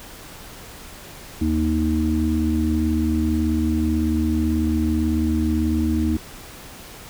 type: harmonic tone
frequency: 78.2 Hz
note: D#2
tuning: 9 cents sharp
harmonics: 1 / 3 / 4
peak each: -22 / -22 / -22 dBFS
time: 1.41-6.17 s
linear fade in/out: 5 ms
effects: pink hiss -40 dBFS RMS until 7.09 s